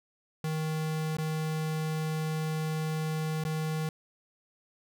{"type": "tone with dropouts", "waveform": "square", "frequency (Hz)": 156.9, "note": "D#3", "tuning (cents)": 15, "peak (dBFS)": -30, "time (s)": [0.44, 3.89], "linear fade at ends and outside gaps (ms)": 2, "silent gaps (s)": [[1.169, 1.184], [3.439, 3.45]], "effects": []}